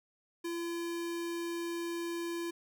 square tone with notch filter, 340 Hz, F4, 46 cents flat, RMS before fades -37 dBFS, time 0.44-2.51 s, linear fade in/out 10 ms, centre 710 Hz, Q 1.5, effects none

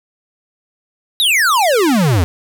square exponential sweep, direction down, 3951 to 78.5 Hz, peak -11 dBFS, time 1.2-2.24 s, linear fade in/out 0 ms, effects none

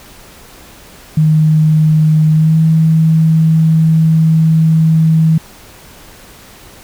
sine tone with pitch glide, 155.56 to 160.12 Hz, D#3 to D#3, 0 to +50 cents, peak -6 dBFS, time 1.17-5.38 s, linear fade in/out 5 ms, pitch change +50 cents, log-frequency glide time 2.32-2.58 s, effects pink hiss -38 dBFS RMS until 6.83 s

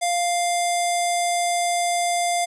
square tone with low-pass filter, 698.5 Hz, F5, in tune, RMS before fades -22 dBFS, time 0.01-2.46 s, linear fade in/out 20 ms, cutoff 8700 Hz, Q 3.8, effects none

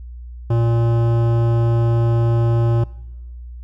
sine tone with hard clipping, 116.54 Hz, A#2, in tune, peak -16 dBFS, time 0.5-2.84 s, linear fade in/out 5 ms, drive 15 dB, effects noise-tail reverb RT60 1.0 s tail -21 dB re dry + added 60 Hz sine -31 dBFS peak until 3.63 s

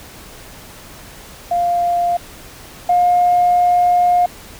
sine tone pair in turn, 698.5 / 711.1 Hz, F5 / F5, 0 / +31 cents, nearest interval unison, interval 31 cents, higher second, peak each -13 / -9 dBFS, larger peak second, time 1.51-2.17 / 2.89-4.26 s, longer second, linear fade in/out 5 ms, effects tanh soft clip ceiling -5 dBFS + pink hiss -38 dBFS RMS until 4.59 s

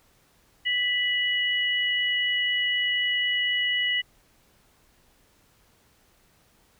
sine tone pair together, 1975.5 / 2926 Hz, B6 / F#7, 0 / -20 cents, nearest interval perfect fifth, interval 680 cents, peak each -25 dBFS, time 0.65-4.02 s, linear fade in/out 20 ms, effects pink hiss -62 dBFS RMS until 6.79 s

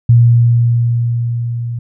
sine tone with level ramp, 118.4 Hz, A#2, 27 cents sharp, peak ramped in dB -3 to -18 dBFS, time 0.09-1.79 s, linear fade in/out 5 ms, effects none

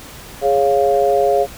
sine chord, Db major, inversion second, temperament equal, 415.3 / 554.4 / 698.5 Hz, Ab4 / Db5 / F5, 0 / 0 / 0 cents, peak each -16 dBFS, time 0.41-1.47 s, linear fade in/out 50 ms, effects pink hiss -36 dBFS RMS until 1.57 s

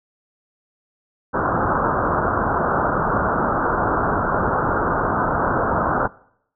white low-pass noise, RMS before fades -20 dBFS, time 1.33-6.08 s, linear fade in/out 20 ms, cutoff 1500 Hz, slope 96 dB/octave, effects noise-tail reverb RT60 0.7 s tail -22 dB re dry

